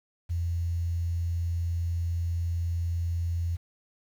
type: tone with quantisation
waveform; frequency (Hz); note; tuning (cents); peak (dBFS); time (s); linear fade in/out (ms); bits
sine; 85.2; F2; -42; -26; 0.29-3.57; 20; 9
effects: none